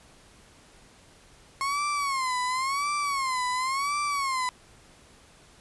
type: tone with vibrato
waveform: 35% pulse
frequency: 1080 Hz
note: C#6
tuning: 45 cents flat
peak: -24 dBFS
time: 1.61-4.49 s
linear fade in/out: 0 ms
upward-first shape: sine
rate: 0.94 Hz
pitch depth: 140 cents each way
effects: pink hiss -55 dBFS RMS until 5.6 s + resampled to 24000 Hz